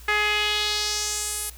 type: tone with band-pass filter sweep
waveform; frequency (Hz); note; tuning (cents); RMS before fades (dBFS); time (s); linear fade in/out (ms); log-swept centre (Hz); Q
sawtooth; 419.7; G#4; +18; -25; 0.08-1.5; 5; 1900 to 11000; 2.2
effects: added 60 Hz sine -42 dBFS peak until 1.57 s + white hiss -49 dBFS RMS until 1.57 s